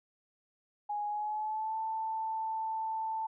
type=tone with pitch glide; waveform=sine; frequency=830.6 to 885.1 Hz; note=G#5 to A5; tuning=0 to +10 cents; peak=-32 dBFS; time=0.89-3.27 s; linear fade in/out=10 ms; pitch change=+110 cents; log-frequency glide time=1.07-1.78 s; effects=none